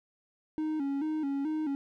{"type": "tone with vibrato", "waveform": "triangle", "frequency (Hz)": 293.8, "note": "D4", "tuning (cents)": 1, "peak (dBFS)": -27, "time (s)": [0.58, 1.75], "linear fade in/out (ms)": 0, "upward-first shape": "square", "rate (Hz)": 2.3, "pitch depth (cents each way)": 97, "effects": []}